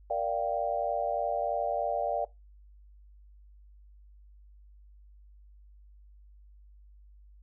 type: chord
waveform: sine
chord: G minor seventh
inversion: first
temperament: equal with one note detuned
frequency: 466.2 / 587.3 / 698.5 / 781.7 Hz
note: Bb4 / D5 / F5 / G5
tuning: 0 / 0 / 0 / -5 cents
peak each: -37 / -31 / -32 / -34 dBFS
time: 0.1-2.25 s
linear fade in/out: 5 ms
effects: noise-tail reverb RT60 0.2 s tail -20 dB re dry + added 50 Hz sine -52 dBFS peak until 7.42 s